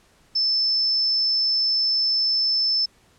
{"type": "tone", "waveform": "sine", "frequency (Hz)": 5274, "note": "E8", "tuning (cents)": 0, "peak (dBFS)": -18, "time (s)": [0.35, 2.86], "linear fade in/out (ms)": 10, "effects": ["pink hiss -58 dBFS RMS until 3.18 s", "low-pass 10000 Hz 12 dB/octave"]}